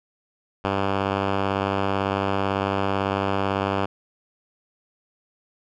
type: tone with low-pass filter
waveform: 5% pulse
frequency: 98 Hz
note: G2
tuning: in tune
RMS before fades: -24 dBFS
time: 0.64-3.86 s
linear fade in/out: 10 ms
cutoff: 2400 Hz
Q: 0.87
effects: none